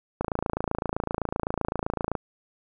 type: click train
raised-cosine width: 1 ms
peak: -12 dBFS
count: 55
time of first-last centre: 0.21-2.152 s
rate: 27.8 Hz
effects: none